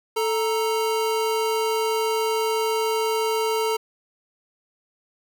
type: tone pair together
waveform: square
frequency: 440 / 932.3 Hz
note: A4 / A#5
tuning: 0 / 0 cents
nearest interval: octave + minor second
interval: 1300 cents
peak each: -23 / -27 dBFS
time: 0.16-3.77 s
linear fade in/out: 10 ms
effects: none